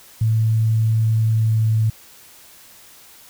sine tone with pitch glide, 111.2 to 110.3 Hz, A2 to A2, +19 to +5 cents, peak -14 dBFS, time 0.21-1.9 s, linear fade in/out 5 ms, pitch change -14 cents, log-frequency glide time 1.3-1.74 s, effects white hiss -46 dBFS RMS until 3.29 s

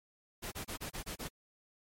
pink noise bursts, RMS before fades -41 dBFS, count 7, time 0.42-1.288 s, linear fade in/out 20 ms, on 100 ms, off 28 ms, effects MP3 64 kbps

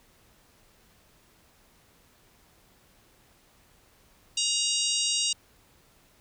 harmonic tone with a mistuned harmonic, 944 Hz, A#5, 22 cents sharp, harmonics 3 / 4 / 5 / 6 / 7 / 8 / 9, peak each -30 / -31 / -32 / -33 / -33 / -34 / -35 dBFS, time 4.37-5.33 s, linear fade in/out 5 ms, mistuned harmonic 8, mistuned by +17 cents, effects pink hiss -61 dBFS RMS until 6.2 s

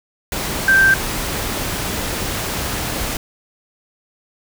sine tone in noise, 1568 Hz, G6, in tune, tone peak -9 dBFS, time 0.68-0.94 s, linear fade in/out 2 ms, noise pink, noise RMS -23 dBFS, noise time 0.32-3.17 s, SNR +11 dB, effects none

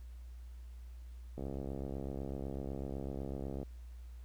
click train, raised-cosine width 2 ms, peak -28 dBFS, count 154, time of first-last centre 1.38-3.63 s, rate 68 Hz, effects added 60 Hz sine -46 dBFS peak until 4.24 s + pink hiss -69 dBFS RMS until 4.24 s

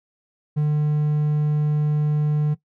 triangle tone, 150 Hz, D3, 37 cents sharp, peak -15 dBFS, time 0.56-2.55 s, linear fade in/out 20 ms, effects noise-tail reverb RT60 0.1 s tail -17 dB re dry

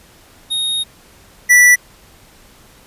square tone pair in turn, 3729 / 1964 Hz, A#7 / B6, 0 / -10 cents, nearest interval major seventh, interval 1110 cents, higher first, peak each -17 / -6 dBFS, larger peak second, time 0.5-0.84 / 1.49-1.76 s, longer first, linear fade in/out 20 ms, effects pink hiss -46 dBFS RMS until 2.86 s + resampled to 32000 Hz

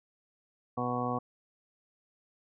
harmonic tone, 123.3 Hz, B2, 2 cents flat, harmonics 1 / 2 / 3 / 4 / 5 / 6 / 7 / 8 / 9, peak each -38 / -35 / -45 / -37 / -44 / -36 / -44 / -42 / -36 dBFS, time 0.77-1.19 s, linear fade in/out 10 ms, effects none

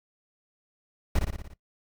brown noise with echo, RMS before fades -22 dBFS, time 1.15-1.19 s, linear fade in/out 5 ms, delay 58 ms, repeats 6, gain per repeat -4 dB, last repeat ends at 1.538 s, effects noise-tail reverb RT60 0.1 s tail -17 dB re dry

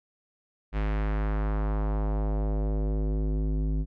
square tone with low-pass filter sweep, 52.1 Hz, G#1, 6 cents sharp, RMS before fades -27 dBFS, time 0.72-3.86 s, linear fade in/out 50 ms, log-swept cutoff 2400 to 240 Hz, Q 1.3, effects none

